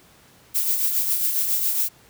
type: noise with tremolo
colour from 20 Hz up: violet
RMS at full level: -20 dBFS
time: 0.54-1.89 s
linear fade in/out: 20 ms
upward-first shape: triangle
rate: 7.3 Hz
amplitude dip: 50%
effects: pink hiss -53 dBFS RMS until 2.09 s + high-pass 60 Hz 12 dB/octave